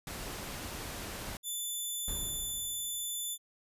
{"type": "noise", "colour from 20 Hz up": "pink", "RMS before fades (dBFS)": -41, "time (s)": [0.07, 1.37], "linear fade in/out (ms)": 2}
{"type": "tone", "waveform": "5% pulse", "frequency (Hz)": 3512, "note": "A7", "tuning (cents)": -4, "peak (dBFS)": -26, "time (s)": [1.43, 3.38], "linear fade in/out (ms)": 50}
{"type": "noise with exponential decay", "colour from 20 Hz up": "brown", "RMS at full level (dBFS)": -37, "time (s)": [2.08, 3.33], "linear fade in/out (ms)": 1, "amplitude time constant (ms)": 270}
{"effects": ["resampled to 32000 Hz"]}